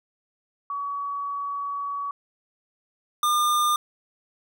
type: tone pair in turn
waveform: sine / square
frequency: 1132 / 1204.9 Hz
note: C#6 / D6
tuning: +36 / +44 cents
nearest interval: minor second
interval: 108 cents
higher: second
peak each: -27 / -20 dBFS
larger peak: second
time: 0.7-2.11 / 3.23-3.76 s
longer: first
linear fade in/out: 2 ms
effects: none